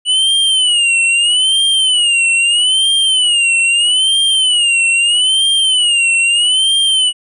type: tone with vibrato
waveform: square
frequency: 2941 Hz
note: F#7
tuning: 11 cents flat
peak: -10 dBFS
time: 0.05-7.13 s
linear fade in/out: 50 ms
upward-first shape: sine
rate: 0.78 Hz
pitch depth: 140 cents each way
effects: resampled to 24000 Hz